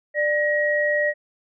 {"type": "tone pair together", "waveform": "sine", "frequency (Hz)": [593.1, 1896], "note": ["D5", "A#6"], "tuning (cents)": [17, 29], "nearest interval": "octave + minor sixth", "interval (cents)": 2012, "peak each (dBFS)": -21, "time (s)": [0.14, 1.14], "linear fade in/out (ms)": 50, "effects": []}